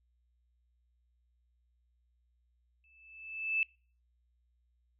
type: tone with exponential growth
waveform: sine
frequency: 2630 Hz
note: E7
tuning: 5 cents flat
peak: -25 dBFS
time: 2.84-3.63 s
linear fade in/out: 1 ms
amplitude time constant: 170 ms
effects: noise-tail reverb RT60 0.4 s tail -25 dB re dry + added 60 Hz sine -70 dBFS peak until 4.99 s